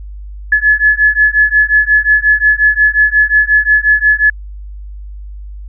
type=beating tone pair; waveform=sine; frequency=1708 / 1713.6 Hz; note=G#6 / A6; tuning=+48 / -46 cents; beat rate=5.6 Hz; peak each=-10 dBFS; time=0.52-4.3 s; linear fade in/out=5 ms; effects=added 50 Hz sine -25 dBFS peak until 5.68 s